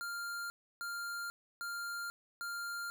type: tone bursts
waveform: square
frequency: 1396.9 Hz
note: F6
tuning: in tune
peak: -39 dBFS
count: 4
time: 0.01-2.9 s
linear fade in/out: 0 ms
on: 490 ms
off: 310 ms
effects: none